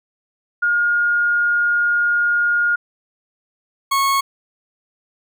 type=tone pair in turn; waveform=sine / 40% pulse; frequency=1425 / 1098.7 Hz; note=F6 / C#6; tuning=+34 / -16 cents; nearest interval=perfect fourth; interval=450 cents; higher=first; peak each=-14 dBFS; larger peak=neither; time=0.62-2.76 / 3.91-4.21 s; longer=first; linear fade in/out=10 ms; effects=none